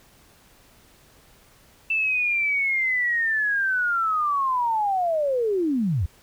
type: linear sweep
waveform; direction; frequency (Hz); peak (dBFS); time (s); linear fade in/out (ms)
sine; down; 2662 to 70.1; -20; 1.9-6.06; 5
effects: pink hiss -55 dBFS RMS until 6.22 s